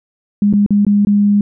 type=tone with dropouts; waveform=sine; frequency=204.4 Hz; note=G#3; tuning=27 cents flat; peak=-8 dBFS; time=0.42-1.41 s; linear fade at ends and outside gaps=2 ms; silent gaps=0.528-0.536 / 0.663-0.706 / 0.85-0.866 / 1.05-1.07 s; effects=none